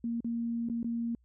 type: tone with dropouts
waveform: sine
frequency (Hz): 233.1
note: A#3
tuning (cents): 0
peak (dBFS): -30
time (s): 0.04-1.15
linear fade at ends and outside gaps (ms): 2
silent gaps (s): 0.205-0.245 / 0.688-0.698 / 0.83-0.844
effects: added 60 Hz sine -63 dBFS peak until 1.24 s